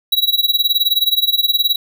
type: tone with tremolo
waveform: square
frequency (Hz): 3891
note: B7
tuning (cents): -27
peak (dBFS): -10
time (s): 0.12-1.76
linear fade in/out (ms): 5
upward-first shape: sine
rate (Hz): 19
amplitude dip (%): 90
effects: none